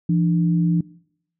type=tone pair together; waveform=sine; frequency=169.02 / 299 Hz; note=E3 / D4; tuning=+44 / +31 cents; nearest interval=minor seventh; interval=987 cents; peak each=-16 / -24 dBFS; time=0.09-0.81 s; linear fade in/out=5 ms; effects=noise-tail reverb RT60 0.7 s tail -22 dB re dry